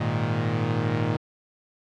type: chord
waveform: sawtooth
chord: Ab suspended second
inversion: none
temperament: equal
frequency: 103.83 / 116.54 / 155.56 Hz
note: Ab2 / Bb2 / Eb3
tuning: 0 / 0 / 0 cents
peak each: -25 / -22 / -24 dBFS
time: 0-1.17 s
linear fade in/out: 10 ms
effects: low-pass 3000 Hz 12 dB/octave